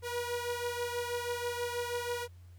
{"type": "beating tone pair", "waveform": "sawtooth", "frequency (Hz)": [480, 486.2], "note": ["B4", "B4"], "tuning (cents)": [-49, -27], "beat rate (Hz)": 6.2, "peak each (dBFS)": [-31, -35], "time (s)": [0.02, 2.28], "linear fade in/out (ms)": 50, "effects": ["added 88 Hz sine -50 dBFS peak until 2.58 s", "pink hiss -69 dBFS RMS until 2.58 s"]}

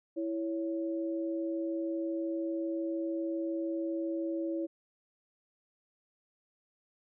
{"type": "tone pair together", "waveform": "sine", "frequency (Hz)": [330.2, 557], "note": ["E4", "C#5"], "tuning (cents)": [3, 8], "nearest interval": "major sixth", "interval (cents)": 905, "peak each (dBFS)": [-32, -38], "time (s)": [0.16, 4.67], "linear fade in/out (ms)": 20, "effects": []}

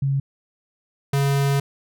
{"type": "tone pair in turn", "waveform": ["sine", "square"], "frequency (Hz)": [137.5, 139.42], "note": ["C#3", "C#3"], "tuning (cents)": [-14, 10], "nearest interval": "unison", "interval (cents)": 24, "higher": "second", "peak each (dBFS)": -18, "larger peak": "neither", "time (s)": [[0.02, 0.2], [1.13, 1.6]], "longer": "second", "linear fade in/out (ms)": 5, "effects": []}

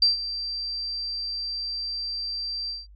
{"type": "tone with ADSR envelope", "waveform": "sine", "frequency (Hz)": 4699, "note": "D8", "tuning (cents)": 0, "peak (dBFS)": -14, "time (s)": [0.02, 2.87], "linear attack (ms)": 4, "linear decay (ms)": 140, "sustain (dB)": -14, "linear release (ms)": 180, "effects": ["added 50 Hz sine -46 dBFS peak until 2.95 s"]}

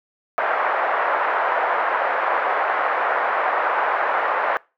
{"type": "band-pass noise", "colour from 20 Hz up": "pink", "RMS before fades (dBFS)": -21, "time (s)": [0.38, 4.57], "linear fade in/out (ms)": 0, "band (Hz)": [600, 1700], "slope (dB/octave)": 24, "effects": ["noise-tail reverb RT60 0.3 s tail -24 dB re dry"]}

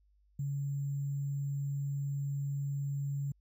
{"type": "tone with sample-and-hold", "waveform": "sine", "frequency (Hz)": 140.7, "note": "C#3", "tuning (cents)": 26, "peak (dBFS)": -32, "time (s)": [0.39, 3.32], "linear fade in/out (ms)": 5, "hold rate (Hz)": 7350, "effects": ["added 50 Hz sine -65 dBFS peak until 3.4 s"]}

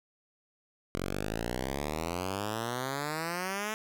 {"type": "exponential sweep", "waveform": "5% pulse", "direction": "up", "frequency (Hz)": [43.65, 220], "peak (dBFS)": -21, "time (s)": [0.95, 3.74], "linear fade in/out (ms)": 0, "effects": []}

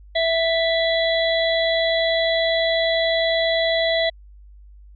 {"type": "harmonic tone with a mistuned harmonic", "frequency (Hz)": 659.3, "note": "E5", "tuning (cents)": 0, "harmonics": [1, 3, 5, 6], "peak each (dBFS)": [-19, -24, -26, -27], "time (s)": [0.15, 4.1], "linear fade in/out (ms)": 10, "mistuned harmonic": 5, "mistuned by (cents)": 37, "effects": ["added 50 Hz sine -42 dBFS peak until 4.95 s"]}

